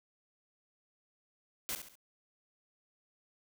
white noise with echo, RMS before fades -37 dBFS, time 1.69-1.75 s, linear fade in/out 0 ms, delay 68 ms, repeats 3, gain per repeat -8 dB, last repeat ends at 1.954 s, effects none

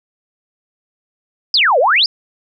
sine exponential two-way sweep, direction down then up, 5220 to 466.2 to 5220 Hz, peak -9 dBFS, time 1.54-2.06 s, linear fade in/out 2 ms, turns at 1.79 s, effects none

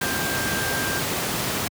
sine tone in noise, 1586 Hz, G6, 20 cents sharp, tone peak -28 dBFS, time 0.01-1 s, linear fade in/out 5 ms, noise pink, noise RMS -25 dBFS, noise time 0.01-1.68 s, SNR -6 dB, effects high-pass 100 Hz 12 dB/octave

